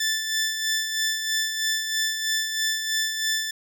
15% pulse tone with tremolo, 1760 Hz, A6, in tune, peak -15 dBFS, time 0-3.51 s, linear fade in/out 5 ms, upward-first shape sine, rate 3.1 Hz, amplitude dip 50%, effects none

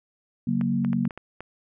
sine chord, F# major, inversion second, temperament equal, 138.59 / 185 / 233.1 Hz, C#3 / F#3 / A#3, 0 / 0 / 0 cents, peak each -29 / -26 / -24 dBFS, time 0.47-1.08 s, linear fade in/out 5 ms
clicks, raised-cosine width 0.5 ms, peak -22 dBFS, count 7, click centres 0.612 / 0.848 / 0.931 / 1.053 / 1.108 / 1.176 / 1.406 s
effects none

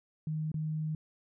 sine tone with dropouts, 155.56 Hz, D#3, in tune, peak -31 dBFS, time 0.27-0.95 s, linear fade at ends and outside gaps 2 ms, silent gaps 0.517-0.542 s, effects none

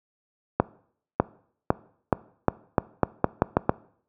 accelerating click train, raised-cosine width 1 ms, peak -3 dBFS, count 11, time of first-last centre 0.6-3.694 s, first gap 600 ms, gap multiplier 0.84, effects noise-tail reverb RT60 0.6 s tail -21 dB re dry + high-pass 80 Hz 12 dB/octave

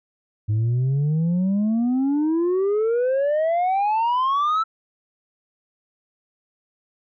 sine exponential sweep, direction up, 103.83 to 1336 Hz, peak -15 dBFS, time 0.48-4.64 s, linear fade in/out 20 ms, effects tanh soft clip ceiling -17 dBFS

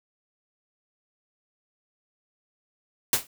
white noise with exponential decay, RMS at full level -17 dBFS, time 3.13-3.27 s, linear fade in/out 2 ms, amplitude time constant 30 ms, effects none

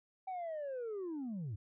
sine linear sweep, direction down, 769 to 91.2 Hz, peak -36 dBFS, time 0.27-1.56 s, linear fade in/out 10 ms, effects tanh soft clip ceiling -37 dBFS

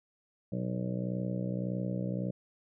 harmonic tone with a mistuned harmonic, 61.74 Hz, B1, in tune, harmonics 2 / 3 / 4 / 5 / 6 / 7 / 8 / 9 / 10, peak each -36 / -34 / -46 / -42 / -51 / -49 / -44 / -43 / -49 dBFS, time 0.52-2.31 s, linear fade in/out 5 ms, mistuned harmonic 10, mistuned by -19 cents, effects none

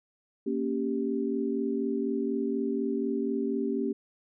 sine chord, G diminished, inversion first, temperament equal, 233.1 / 277.2 / 392 Hz, Bb3 / Db4 / G4, 0 / 0 / 0 cents, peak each -31 dBFS, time 0.46-3.93 s, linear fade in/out 10 ms, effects none

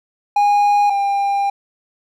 triangle tone pair in turn, 820 / 799.4 Hz, G#5 / G5, -22 / +34 cents, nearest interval unison, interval 44 cents, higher first, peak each -9 / -13 dBFS, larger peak first, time 0.36-0.9 / 0.9-1.5 s, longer second, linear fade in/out 5 ms, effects none

